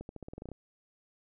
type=accelerating click train; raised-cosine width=2 ms; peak=-29 dBFS; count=11; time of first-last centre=0.01-0.517 s; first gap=81 ms; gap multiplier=0.89; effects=none